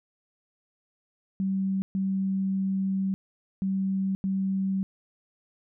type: tone bursts at uneven times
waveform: sine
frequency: 192.4 Hz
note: G3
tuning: 32 cents flat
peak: -24 dBFS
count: 4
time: 1.4-1.82 / 1.95-3.14 / 3.62-4.15 / 4.24-4.83 s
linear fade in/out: 0 ms
effects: none